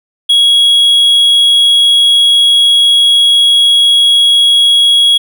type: tone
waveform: triangle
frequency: 3322 Hz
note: G#7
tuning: in tune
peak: -3 dBFS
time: 0.29-5.18 s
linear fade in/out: 10 ms
effects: none